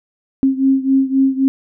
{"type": "beating tone pair", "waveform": "sine", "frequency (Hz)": [266.9, 270.7], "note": ["C4", "C#4"], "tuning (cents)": [35, -41], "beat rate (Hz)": 3.8, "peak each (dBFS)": [-13, -16], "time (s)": [0.43, 1.48], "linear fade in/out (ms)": 0, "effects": []}